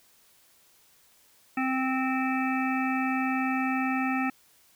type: harmonic tone with a mistuned harmonic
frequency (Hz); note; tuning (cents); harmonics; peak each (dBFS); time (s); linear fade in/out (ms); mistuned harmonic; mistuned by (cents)
261.6; C4; 0; 1 / 3 / 5 / 7 / 9 / 10; -27 / -32 / -34 / -35 / -37 / -37; 1.57-4.3; 5; 9; -22
effects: white hiss -61 dBFS RMS until 4.75 s